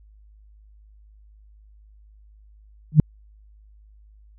sine tone with exponential growth, 152.8 Hz, D#3, 31 cents flat, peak -3 dBFS, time 2.92-3 s, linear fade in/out 2 ms, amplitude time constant 17 ms, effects added 52 Hz sine -48 dBFS peak until 4.38 s

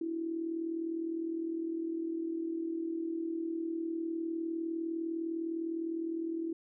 sine tone with amplitude modulation, 329.6 Hz, E4, in tune, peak -30 dBFS, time 0.01-6.53 s, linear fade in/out 5 ms, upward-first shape sine, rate 39.8 Hz, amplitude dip 60%, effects none

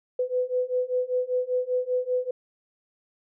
sine beating tone pair, 499.2 / 504.3 Hz, B4 / B4, +19 / +36 cents, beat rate 5.1 Hz, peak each -27 / -26 dBFS, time 0.19-2.31 s, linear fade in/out 5 ms, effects none

